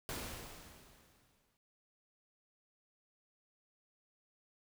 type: noise with exponential decay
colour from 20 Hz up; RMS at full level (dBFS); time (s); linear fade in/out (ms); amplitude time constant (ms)
pink; -40; 0.09-1.57; 0; 320
effects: none